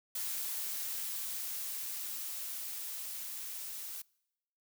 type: noise with level ramp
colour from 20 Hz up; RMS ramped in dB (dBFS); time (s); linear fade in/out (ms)
blue; -37 to -43; 0.15-4.02; 5
effects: noise-tail reverb RT60 0.9 s tail -26 dB re dry